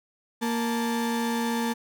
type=tone pair together; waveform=35% pulse; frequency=233.1 / 876.5 Hz; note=A#3 / A5; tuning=0 / -7 cents; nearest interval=octave + major seventh; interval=2293 cents; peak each=-24 / -30 dBFS; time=0.41-1.74 s; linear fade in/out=20 ms; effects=none